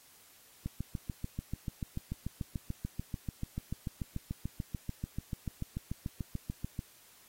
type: click train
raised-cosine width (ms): 5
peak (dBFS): -23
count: 43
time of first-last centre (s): 0.66-6.791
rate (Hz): 6.85
effects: white hiss -60 dBFS RMS until 7.28 s + AAC 48 kbps